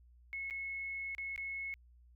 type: tone with dropouts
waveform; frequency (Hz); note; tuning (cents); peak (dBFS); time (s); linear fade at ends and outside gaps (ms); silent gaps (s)
sine; 2186; C#7; -25; -38; 0.33-1.74; 0; 0.5-0.508 / 1.149-1.182 / 1.361-1.378
effects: added 60 Hz sine -59 dBFS peak until 2.15 s